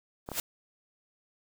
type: noise with exponential growth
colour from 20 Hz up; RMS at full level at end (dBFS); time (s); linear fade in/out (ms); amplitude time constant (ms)
white; -27; 0.26-0.4; 2; 30
type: clicks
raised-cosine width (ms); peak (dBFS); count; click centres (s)
1; -22; 2; 0.289 / 0.317
effects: none